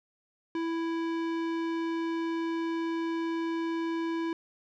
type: tone with tanh clipping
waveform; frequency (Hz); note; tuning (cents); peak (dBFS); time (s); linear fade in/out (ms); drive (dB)
sine; 330.6; E4; +5; -31; 0.55-4.33; 2; 18
effects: none